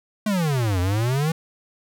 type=exponential two-way sweep; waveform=square; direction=down then up; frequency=220 to 87.31 to 166.3 Hz; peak=-20 dBFS; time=0.26-1.32 s; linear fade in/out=5 ms; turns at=0.8 s; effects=none